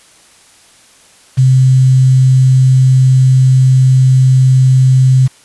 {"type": "tone with quantisation", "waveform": "sine", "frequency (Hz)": 130.1, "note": "C3", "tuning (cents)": -9, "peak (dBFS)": -4, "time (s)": [1.37, 5.28], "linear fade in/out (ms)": 20, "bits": 5, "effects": ["white hiss -44 dBFS RMS until 5.44 s", "resampled to 24000 Hz"]}